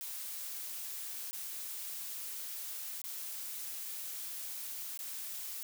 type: noise with dropouts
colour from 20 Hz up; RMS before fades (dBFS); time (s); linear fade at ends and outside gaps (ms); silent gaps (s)
blue; -42; 0.01-5.63; 0; 1.31-1.33 / 3.017-3.04 / 4.975-4.991
effects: none